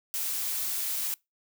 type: noise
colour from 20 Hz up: blue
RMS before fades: -31 dBFS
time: 0.14-1.14 s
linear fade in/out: 0 ms
effects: noise-tail reverb RT60 0.2 s tail -24 dB re dry